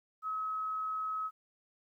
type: tone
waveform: sine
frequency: 1281 Hz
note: E6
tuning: 50 cents flat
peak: -33 dBFS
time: 0.22-1.31 s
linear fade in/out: 50 ms
effects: 12-bit